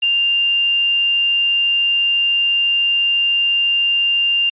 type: tone with quantisation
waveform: sine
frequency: 2794 Hz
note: F7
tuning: in tune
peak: -13 dBFS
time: 0.02-4.5 s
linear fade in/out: 10 ms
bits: 6
effects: resampled to 8000 Hz